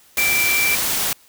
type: tone in noise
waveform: sine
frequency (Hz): 2342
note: D7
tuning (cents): -5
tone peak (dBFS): -17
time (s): 0.18-0.75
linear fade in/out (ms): 2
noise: white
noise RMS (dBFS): -21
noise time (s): 0.17-1.13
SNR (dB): +1
effects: white hiss -52 dBFS RMS until 1.28 s